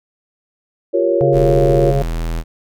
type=chord; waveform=sine; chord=G half-diminished seventh; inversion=third; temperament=equal; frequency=349.2 / 392 / 466.2 / 554.4 Hz; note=F4 / G4 / Bb4 / Db5; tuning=0 / 0 / 0 / 0 cents; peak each=-17 / -21 / -19 / -16 dBFS; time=0.93-1.92 s; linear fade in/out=20 ms
type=harmonic tone; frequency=138.59 Hz; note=C#3; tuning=in tune; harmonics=1 / 3 / 4 / 5; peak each=-16 / -21 / -22 / -23 dBFS; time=1.21-2.02 s; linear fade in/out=0 ms
type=tone; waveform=square; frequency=41.2 Hz; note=E1; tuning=in tune; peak=-19 dBFS; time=1.32-2.44 s; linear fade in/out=50 ms
effects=none